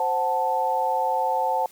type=chord; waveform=sine; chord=F# diminished; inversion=second; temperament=equal; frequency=523.3 / 740 / 880 Hz; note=C5 / F#5 / A5; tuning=0 / 0 / 0 cents; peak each=-27 / -26 / -23 dBFS; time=0-1.66 s; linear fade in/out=2 ms; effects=white hiss -52 dBFS RMS until 1.71 s + high-pass 100 Hz 12 dB/octave